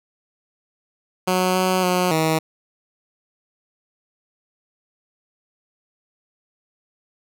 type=tone with pitch steps; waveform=10% pulse; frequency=184 / 185.5 / 181 / 159.2 Hz; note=F#3 / F#3 / F#3 / D#3; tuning=-9 / +5 / -38 / +40 cents; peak=-9 dBFS; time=1.27-2.39 s; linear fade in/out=10 ms; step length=280 ms; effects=none